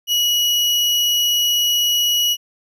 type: tone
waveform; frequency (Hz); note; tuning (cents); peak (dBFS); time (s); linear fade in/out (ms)
35% pulse; 2916; F#7; -26; -13; 0.07-2.37; 50
effects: none